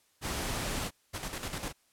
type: noise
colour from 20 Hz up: pink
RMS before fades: -34 dBFS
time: 0.21-0.91 s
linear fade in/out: 50 ms
type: noise with tremolo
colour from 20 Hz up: pink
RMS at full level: -36 dBFS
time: 1.13-1.73 s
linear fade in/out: 20 ms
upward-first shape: square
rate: 10 Hz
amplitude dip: 55%
effects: white hiss -69 dBFS RMS until 1.92 s + low-pass 12000 Hz 12 dB/octave